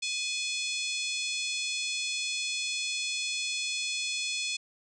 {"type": "harmonic tone with a mistuned harmonic", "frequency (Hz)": 858, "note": "A5", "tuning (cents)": -44, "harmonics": [3, 4, 5, 6, 7, 8, 9, 10], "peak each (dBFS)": [-34, -36, -38, -40, -41, -42, -43, -44], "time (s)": [0.02, 4.57], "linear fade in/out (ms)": 10, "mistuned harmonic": 3, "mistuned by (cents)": -46, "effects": []}